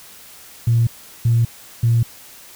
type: tone bursts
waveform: sine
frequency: 116.6 Hz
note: A#2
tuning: 1 cent sharp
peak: -11 dBFS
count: 3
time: 0.67-2.03 s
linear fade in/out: 5 ms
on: 200 ms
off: 380 ms
effects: tanh soft clip ceiling -7 dBFS + white hiss -42 dBFS RMS until 2.55 s